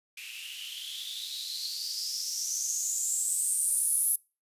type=noise with band-pass filter sweep; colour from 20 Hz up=violet; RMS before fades=-32 dBFS; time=0.17-4.16 s; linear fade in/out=5 ms; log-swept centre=2500 to 11000 Hz; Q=8.7; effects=noise-tail reverb RT60 0.3 s tail -25 dB re dry + resampled to 32000 Hz